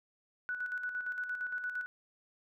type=tone with tremolo; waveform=sine; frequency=1480 Hz; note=F#6; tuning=in tune; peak=-33 dBFS; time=0.49-1.86 s; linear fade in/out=0 ms; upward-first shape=square; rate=8.7 Hz; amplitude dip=50%; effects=none